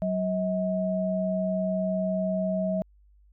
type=tone pair together; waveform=sine; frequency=187.7 / 637.9 Hz; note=F#3 / D#5; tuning=+25 / +43 cents; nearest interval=octave + major sixth; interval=2118 cents; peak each=-27 dBFS; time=0.02-2.82 s; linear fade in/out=0 ms; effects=added 50 Hz sine -55 dBFS peak until 3.32 s